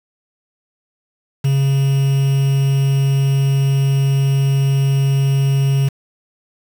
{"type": "tone with quantisation", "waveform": "triangle", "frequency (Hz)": 137, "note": "C#3", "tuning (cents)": -20, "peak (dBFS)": -10, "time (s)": [1.44, 5.89], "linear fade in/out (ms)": 10, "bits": 5, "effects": []}